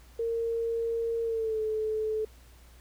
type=tone with pitch glide; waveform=sine; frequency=460.1 to 434.3 Hz; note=A#4 to A4; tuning=-23 to -23 cents; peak=-27 dBFS; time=0.19-2.25 s; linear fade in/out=5 ms; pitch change=-100 cents; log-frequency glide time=1.23-1.61 s; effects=added 60 Hz sine -52 dBFS peak until 2.8 s + pink hiss -59 dBFS RMS until 2.8 s